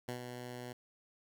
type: tone with ADSR envelope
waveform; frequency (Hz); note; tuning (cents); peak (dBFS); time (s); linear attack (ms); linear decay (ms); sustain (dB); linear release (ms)
10% pulse; 123.47; B2; 0; -29; 0.08-0.73; 8; 100; -6; 6
effects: none